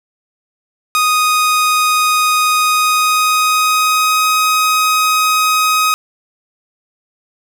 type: tone with pitch glide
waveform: sawtooth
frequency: 1244.5 to 1259 Hz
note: D#6 to D#6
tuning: 0 to +20 cents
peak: -7 dBFS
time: 0.95-5.94 s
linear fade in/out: 0 ms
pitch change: +20 cents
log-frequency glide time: 2.59-4.24 s
effects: none